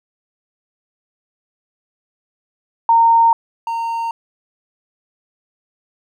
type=tone pair in turn; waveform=sine / triangle; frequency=920 / 920 Hz; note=A#5 / A#5; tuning=-23 / -23 cents; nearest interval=unison; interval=0 cents; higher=neither; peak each=-8 / -17 dBFS; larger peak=first; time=2.89-3.33 / 3.67-4.11 s; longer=neither; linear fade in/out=2 ms; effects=none